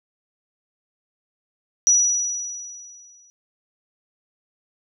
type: tone with exponential decay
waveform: sine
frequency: 5860 Hz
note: F#8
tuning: 18 cents flat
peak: -11 dBFS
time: 1.87-3.3 s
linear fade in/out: 0 ms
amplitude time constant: 310 ms
effects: none